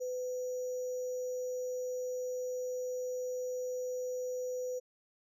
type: tone with sample-and-hold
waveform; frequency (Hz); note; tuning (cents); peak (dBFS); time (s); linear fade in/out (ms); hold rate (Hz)
sine; 503; B4; +32; -34; 0-4.8; 20; 6300
effects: low-pass 11000 Hz 12 dB/octave